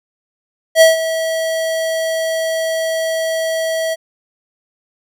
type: tone with ADSR envelope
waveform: square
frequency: 648 Hz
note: E5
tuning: 30 cents flat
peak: -4 dBFS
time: 0.75-3.96 s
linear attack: 61 ms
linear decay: 150 ms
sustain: -13 dB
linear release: 32 ms
effects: none